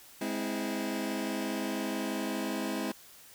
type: chord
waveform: sawtooth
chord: Ab augmented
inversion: none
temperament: just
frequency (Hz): 207.7 / 259.6 / 324.5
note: Ab3 / C4 / E4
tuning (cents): 0 / -13 / -27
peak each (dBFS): -32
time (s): 0.21-2.92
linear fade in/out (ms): 5
effects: white hiss -54 dBFS RMS until 3.34 s